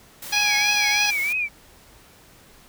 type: noise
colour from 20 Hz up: white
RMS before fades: -36 dBFS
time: 0.22-1.33 s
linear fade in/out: 5 ms
type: harmonic tone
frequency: 830.6 Hz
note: G#5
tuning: in tune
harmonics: 1 / 2 / 3 / 4 / 5 / 6 / 7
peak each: -28 / -28 / -28 / -28 / -28 / -28 / -28 dBFS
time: 0.32-1.11 s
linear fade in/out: 10 ms
type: tone with vibrato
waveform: sine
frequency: 2349 Hz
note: D7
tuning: in tune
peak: -21 dBFS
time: 0.32-1.49 s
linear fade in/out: 50 ms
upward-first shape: triangle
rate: 3.1 Hz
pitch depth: 150 cents each way
effects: pink hiss -51 dBFS RMS until 2.68 s